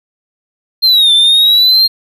triangle exponential two-way sweep, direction down then up, 4221 to 3524 to 4221 Hz, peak -4 dBFS, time 0.82-1.88 s, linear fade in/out 20 ms, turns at 1.13 s, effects none

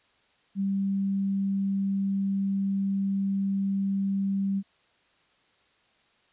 sine tone, 196 Hz, G3, in tune, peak -24 dBFS, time 0.55-4.63 s, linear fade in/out 50 ms, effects white hiss -65 dBFS RMS until 6.32 s + resampled to 8000 Hz

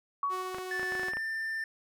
sine tone with exponential decay, 1124 Hz, C#6, 24 cents sharp, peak -26 dBFS, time 0.23-1.02 s, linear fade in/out 2 ms, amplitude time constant 170 ms
sawtooth tone, 370 Hz, F#4, in tune, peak -33 dBFS, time 0.29-1.13 s, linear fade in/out 50 ms
clicks, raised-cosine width 0.5 ms, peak -24 dBFS, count 11, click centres 0.546 / 0.584 / 0.796 / 0.831 / 0.922 / 0.952 / 0.996 / 1.033 / 1.084 / 1.135 / 1.17 s
triangle tone with pitch glide, 1760 to 1787.7 Hz, A6 to A6, 0 to +27 cents, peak -30 dBFS, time 0.71-1.64 s, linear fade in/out 2 ms, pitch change +27 cents, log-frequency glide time 1.07-1.14 s
effects none

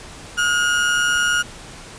35% pulse tone with amplitude modulation, 1433 Hz, F6, 44 cents sharp, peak -12 dBFS, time 0.37-1.43 s, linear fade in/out 20 ms, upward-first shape sine, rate 140 Hz, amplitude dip 50%, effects pink hiss -38 dBFS RMS until 1.98 s + resampled to 22050 Hz

